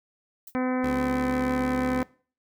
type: noise with exponential decay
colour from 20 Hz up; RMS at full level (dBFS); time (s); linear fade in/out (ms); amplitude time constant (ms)
violet; -36; 0.47-0.55; 5; 16
type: harmonic tone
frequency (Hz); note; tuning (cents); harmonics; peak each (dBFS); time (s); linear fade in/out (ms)
254.6; C4; -47; 1 / 2 / 3 / 4 / 5 / 6 / 7 / 8 / 9; -25 / -31 / -35 / -37 / -39 / -41 / -42 / -43 / -44; 0.55-2.03; 0
type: tone with vibrato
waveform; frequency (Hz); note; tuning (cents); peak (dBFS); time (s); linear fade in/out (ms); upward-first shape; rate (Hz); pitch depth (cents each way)
10% pulse; 70.7; C#2; +35; -24; 0.83-2.03; 10; sine; 6.1; 53
effects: noise-tail reverb RT60 0.4 s tail -21 dB re dry